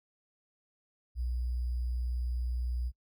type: tone with sample-and-hold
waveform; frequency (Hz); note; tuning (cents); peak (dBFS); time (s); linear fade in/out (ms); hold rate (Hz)
sine; 60.9; B1; -24; -30; 1.15-2.92; 50; 4900
effects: noise-tail reverb RT60 0.1 s tail -25 dB re dry